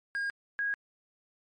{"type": "tone pair in turn", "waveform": ["triangle", "sine"], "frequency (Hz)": [1624, 1643.8], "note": ["G#6", "G#6"], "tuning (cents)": [-39, -18], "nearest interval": "unison", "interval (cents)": 21, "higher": "second", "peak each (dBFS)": -28, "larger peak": "neither", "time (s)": [[0.15, 0.3], [0.59, 0.74]], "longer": "neither", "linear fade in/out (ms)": 0, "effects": ["MP3 48 kbps"]}